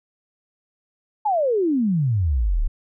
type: exponential sweep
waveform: sine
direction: down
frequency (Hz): 880 to 31.42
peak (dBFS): -17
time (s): 1.25-2.68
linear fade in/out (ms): 10
effects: none